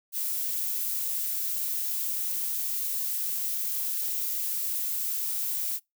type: noise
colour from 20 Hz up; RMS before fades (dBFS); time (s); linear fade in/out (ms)
violet; -30; 0.12-5.8; 50
effects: noise-tail reverb RT60 0.2 s tail -25 dB re dry